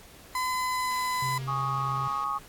35% pulse tone with pitch glide, 1015 to 1006.2 Hz, B5 to B5, +47 to +32 cents, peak -25 dBFS, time 0.35-1.38 s, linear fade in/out 2 ms, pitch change -15 cents, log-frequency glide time 0.46-1.18 s
click train, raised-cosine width 0.2 ms, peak -32 dBFS, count 316, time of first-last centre 0.91-2.239 s, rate 237 Hz
triangle tone, 132.1 Hz, C3, 17 cents sharp, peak -30 dBFS, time 1.22-2.08 s, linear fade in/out 5 ms
sine chord, Ab suspended fourth, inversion none, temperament equal, 830.6 / 1108.7 / 1244.5 Hz, Ab5 / Db6 / Eb6, 0 / 0 / 0 cents, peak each -36 / -30 / -31 dBFS, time 1.47-2.39 s, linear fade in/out 20 ms
effects pink hiss -51 dBFS RMS until 2.48 s + AAC 64 kbps

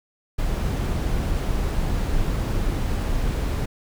brown noise, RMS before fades -23 dBFS, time 0.38-3.66 s, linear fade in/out 10 ms, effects none

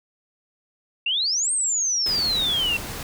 sine exponential two-way sweep, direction up then down, 2673 to 8660 to 2673 Hz, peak -20 dBFS, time 1.06-2.77 s, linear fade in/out 5 ms, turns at 1.52 s
pink noise, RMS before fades -33 dBFS, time 2.06-3.03 s, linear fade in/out 2 ms
effects none

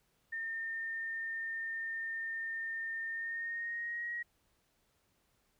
sine tone with pitch glide, 1815 to 1896.5 Hz, A#6 to A#6, -47 to +29 cents, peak -36 dBFS, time 0.32-4.23 s, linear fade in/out 10 ms, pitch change +76 cents, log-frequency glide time 3.07-4.12 s, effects pink hiss -75 dBFS RMS until 5.59 s

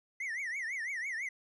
triangle tone with vibrato, 2000 Hz, B6, 21 cents sharp, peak -33 dBFS, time 0.2-1.29 s, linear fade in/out 5 ms, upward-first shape triangle, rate 6 Hz, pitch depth 240 cents each way, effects resampled to 24000 Hz

